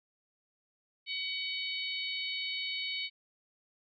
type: harmonic tone with a mistuned harmonic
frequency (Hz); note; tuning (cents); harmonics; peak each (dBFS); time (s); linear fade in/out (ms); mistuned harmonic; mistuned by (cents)
754; F#5; +32; 3 / 4 / 5 / 6; -38 / -39 / -40 / -41; 1.06-3.1; 50; 6; -47
effects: none